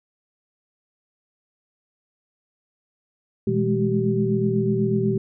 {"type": "tone cluster", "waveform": "sine", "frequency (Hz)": [121.9, 162.1, 204.3, 212.4, 384.8], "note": ["B2", "E3", "G#3", "G#3", "G4"], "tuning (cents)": [-22, -29, -28, 39, -32], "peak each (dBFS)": [-25, -28, -24, -27, -23], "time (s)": [3.47, 5.18], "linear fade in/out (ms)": 5, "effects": []}